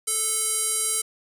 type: tone with band-pass filter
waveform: square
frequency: 438.5 Hz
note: A4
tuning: 6 cents flat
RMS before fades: -25 dBFS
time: 0.07-1.02 s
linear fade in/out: 10 ms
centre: 9400 Hz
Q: 3.7
effects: none